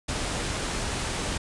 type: low-pass noise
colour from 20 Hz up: pink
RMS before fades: -30 dBFS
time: 0.08-1.38 s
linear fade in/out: 10 ms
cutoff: 10000 Hz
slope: 48 dB/octave
effects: resampled to 24000 Hz